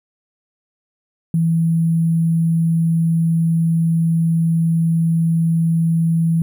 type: tone with sample-and-hold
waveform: sine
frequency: 164.81 Hz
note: E3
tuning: in tune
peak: -13 dBFS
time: 1.34-6.42 s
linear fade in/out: 2 ms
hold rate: 11025 Hz
effects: none